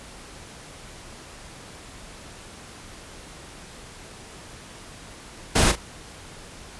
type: noise with echo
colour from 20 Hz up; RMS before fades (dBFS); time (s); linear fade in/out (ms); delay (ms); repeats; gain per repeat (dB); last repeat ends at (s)
pink; -18; 5.55-5.72; 10; 38; 1; -10; 5.758
effects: pink hiss -43 dBFS RMS until 6.79 s + resampled to 24000 Hz